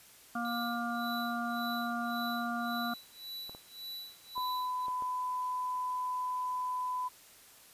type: harmonic tone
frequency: 236.3 Hz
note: A#3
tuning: 24 cents sharp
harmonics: 1 / 3 / 5 / 6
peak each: -36 / -38 / -39 / -39 dBFS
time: 0.35-2.94 s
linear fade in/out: 5 ms
type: tone with tremolo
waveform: square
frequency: 3951 Hz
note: B7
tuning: in tune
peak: -40 dBFS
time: 0.45-4.86 s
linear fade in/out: 0 ms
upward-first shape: sine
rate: 1.8 Hz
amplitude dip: 95%
type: clicks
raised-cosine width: 1 ms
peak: -34 dBFS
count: 5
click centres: 3.495 / 3.549 / 4.379 / 4.883 / 5.023 s
type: tone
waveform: sine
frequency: 1003 Hz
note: B5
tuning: 26 cents sharp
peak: -32 dBFS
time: 4.35-7.09 s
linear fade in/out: 20 ms
effects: white hiss -57 dBFS RMS until 7.73 s + resampled to 32000 Hz